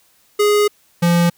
square tone pair in turn, 415.3 / 172.11 Hz, G#4 / F3, 0 / -25 cents, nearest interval octave + minor third, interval 1525 cents, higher first, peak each -12 dBFS, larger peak neither, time 0.39-0.68 / 1.02-1.3 s, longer first, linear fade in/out 10 ms, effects white hiss -56 dBFS RMS until 1.37 s

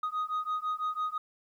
sine beating tone pair, 1244.5 / 1250.5 Hz, D#6 / D#6, 0 / +8 cents, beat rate 6 Hz, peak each -31 dBFS, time 0.03-1.18 s, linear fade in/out 5 ms, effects tanh soft clip ceiling -27 dBFS + 11-bit

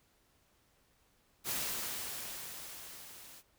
white noise with level ramp, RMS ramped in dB -35 to -54 dBFS, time 1.44-3.43 s, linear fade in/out 50 ms, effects pink hiss -71 dBFS RMS until 3.58 s

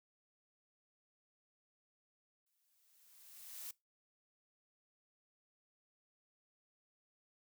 blue noise with exponential growth, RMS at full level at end -45 dBFS, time 2.46-3.71 s, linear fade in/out 5 ms, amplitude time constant 270 ms, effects noise-tail reverb RT60 0.2 s tail -21 dB re dry

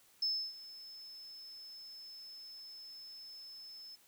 sine tone with ADSR envelope, 5240 Hz, E8, 11 cents flat, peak -29 dBFS, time 0.22-3.96 s, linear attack 6 ms, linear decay 300 ms, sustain -19 dB, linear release 16 ms, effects tanh soft clip ceiling -26 dBFS + white hiss -66 dBFS RMS until 4.07 s

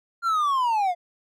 triangle linear sweep, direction down, 1400 to 681 Hz, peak -18 dBFS, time 0.22-0.95 s, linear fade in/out 50 ms, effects none

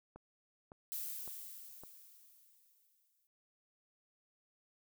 click train, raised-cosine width 1 ms, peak -38 dBFS, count 4, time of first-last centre 0.16-1.836 s, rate 1.79 Hz
violet noise with exponential decay, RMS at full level -40 dBFS, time 0.92-3.27 s, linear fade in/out 0 ms, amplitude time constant 510 ms
effects none

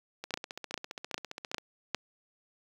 two click trains, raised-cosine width 0.2 ms, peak -22 / -12 dBFS, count 21 / 5, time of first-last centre 0.24-1.582 / 0.34-1.946 s, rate 14.9 / 2.49 Hz, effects high-pass 100 Hz 12 dB/octave + 8-bit

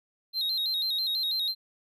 triangle tone with vibrato, 3951 Hz, B7, in tune, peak -25 dBFS, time 0.33-1.55 s, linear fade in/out 50 ms, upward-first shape square, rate 6.1 Hz, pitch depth 78 cents each way, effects none

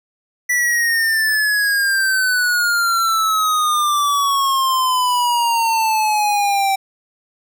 square exponential sweep, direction down, 1970 to 774 Hz, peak -15 dBFS, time 0.49-6.76 s, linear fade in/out 10 ms, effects none

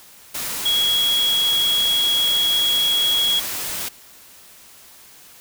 sine tone in noise, 3323 Hz, G#7, in tune, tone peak -16 dBFS, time 0.65-3.4 s, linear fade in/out 10 ms, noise white, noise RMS -27 dBFS, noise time 0.34-3.89 s, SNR +8 dB, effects white hiss -46 dBFS RMS until 5.4 s

